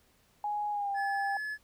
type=tone with pitch glide; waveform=sine; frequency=832 to 795.8 Hz; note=G#5 to G5; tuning=+3 to +26 cents; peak=-30 dBFS; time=0.44-1.37 s; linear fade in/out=2 ms; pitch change=-77 cents; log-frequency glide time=0.71-0.92 s
type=tone; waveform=triangle; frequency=1713 Hz; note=A6; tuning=47 cents flat; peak=-32 dBFS; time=0.94-1.58 s; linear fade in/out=50 ms
effects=pink hiss -67 dBFS RMS until 1.63 s